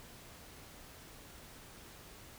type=silence; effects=pink hiss -54 dBFS RMS until 2.38 s